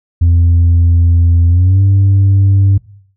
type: tone with pitch glide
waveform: sine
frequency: 85.2 to 97.87 Hz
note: F2 to G2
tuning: -42 to -2 cents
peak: -3 dBFS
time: 0.21-2.78 s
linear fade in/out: 10 ms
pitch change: +240 cents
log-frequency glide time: 1.48-1.81 s
effects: noise-tail reverb RT60 0.6 s tail -21 dB re dry + tanh soft clip ceiling -4 dBFS